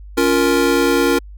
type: chord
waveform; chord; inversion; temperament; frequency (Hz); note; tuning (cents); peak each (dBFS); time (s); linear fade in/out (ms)
square; Bb minor; first; just; 279.7 / 349.6 / 466.2; Db4 / F4 / Bb4; +16 / +2 / 0; -18; 0.17-1.19; 10
effects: added 50 Hz sine -33 dBFS peak until 1.37 s